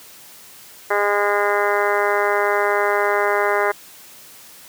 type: harmonic tone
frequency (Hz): 204.4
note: G#3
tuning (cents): -27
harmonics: 2 / 3 / 4 / 5 / 6 / 7 / 8 / 9 / 10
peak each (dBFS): -21 / -23 / -24 / -25 / -26 / -26 / -27 / -28 / -28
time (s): 0.9-3.72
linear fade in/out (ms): 10
effects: white hiss -43 dBFS RMS until 4.68 s + high-pass 80 Hz 12 dB/octave